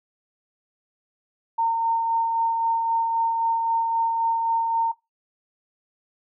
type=tone with tremolo; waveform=sine; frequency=914 Hz; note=A#5; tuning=34 cents flat; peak=-18 dBFS; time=1.58-4.92 s; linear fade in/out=10 ms; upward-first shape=sine; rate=3.8 Hz; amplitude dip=30%; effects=noise-tail reverb RT60 0.2 s tail -19 dB re dry